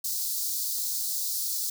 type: high-pass noise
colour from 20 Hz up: white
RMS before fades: -30 dBFS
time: 0.04-1.7 s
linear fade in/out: 5 ms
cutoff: 4100 Hz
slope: 48 dB/octave
effects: none